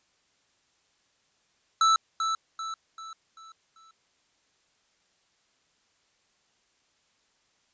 square tone with echo, 1318.5 Hz, E6, in tune, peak -19 dBFS, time 1.81-1.96 s, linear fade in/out 2 ms, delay 390 ms, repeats 5, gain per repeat -7 dB, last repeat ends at 3.91 s, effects white hiss -69 dBFS RMS until 7.73 s + resampled to 16000 Hz

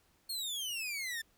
sawtooth exponential sweep, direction down, 4358 to 1760 Hz, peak -33 dBFS, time 0.29-1.22 s, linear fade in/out 10 ms, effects pink hiss -70 dBFS RMS until 1.37 s

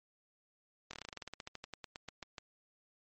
slowing click train, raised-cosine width 0.2 ms, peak -26 dBFS, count 22, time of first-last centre 0.91-2.382 s, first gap 23 ms, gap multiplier 1.1, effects MP3 32 kbps

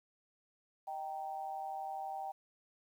sine tone with amplitude modulation, 780 Hz, G5, 9 cents flat, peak -35 dBFS, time 0.87-2.32 s, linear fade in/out 10 ms, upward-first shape sine, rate 152 Hz, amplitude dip 75%, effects 11-bit

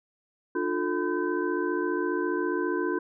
sine tone cluster, 300.3 / 355.1 / 442.4 / 1009 / 1539 Hz, D4 / F4 / A4 / B5 / G6, +39 / +29 / +9 / +37 / -32 cents, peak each -31 / -28 / -33 / -35 / -35 dBFS, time 0.55-2.99 s, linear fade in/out 5 ms, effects none

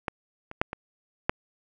clicks, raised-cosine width 0.5 ms, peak -13 / -24 / -6 / -18 / -6 dBFS, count 5, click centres 0.082 / 0.514 / 0.615 / 0.731 / 1.295 s, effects none

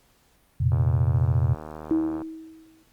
sine chord, F suspended fourth, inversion none, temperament equal, 87.31 / 116.54 / 130.81 Hz, F2 / Bb2 / C3, 0 / 0 / 0 cents, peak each -23 dBFS, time 0.6-1.55 s, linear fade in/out 10 ms
click train, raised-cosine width 1 ms, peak -23 dBFS, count 117, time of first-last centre 0.72-2.219 s, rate 77.4 Hz
sine tone with exponential decay, 320.6 Hz, E4, 48 cents flat, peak -17 dBFS, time 1.91-2.83 s, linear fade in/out 0 ms, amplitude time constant 200 ms
effects pink hiss -62 dBFS RMS until 2.92 s + Opus 48 kbps

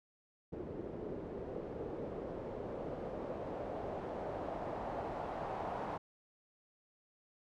white noise with low-pass filter sweep, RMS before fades -42 dBFS, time 0.52-5.98 s, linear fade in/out 10 ms, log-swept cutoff 380 to 810 Hz, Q 2, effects none

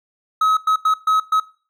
triangle tone bursts at uneven times, 1278 Hz, D#6, 46 cents sharp, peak -11 dBFS, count 5, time 0.41-0.57 / 0.67-0.76 / 0.85-0.94 / 1.07-1.2 / 1.32-1.4 s, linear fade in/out 5 ms, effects noise-tail reverb RT60 0.4 s tail -21 dB re dry

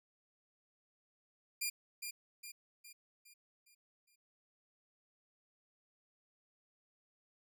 10% pulse tone with echo, 2404 Hz, D7, 40 cents sharp, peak -26 dBFS, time 1.61-1.7 s, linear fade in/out 10 ms, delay 410 ms, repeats 6, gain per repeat -6 dB, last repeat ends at 4.16 s, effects none

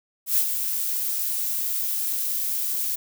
violet noise with ADSR envelope, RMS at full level -19 dBFS, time 0.26-2.96 s, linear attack 110 ms, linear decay 80 ms, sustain -7 dB, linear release 12 ms, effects none

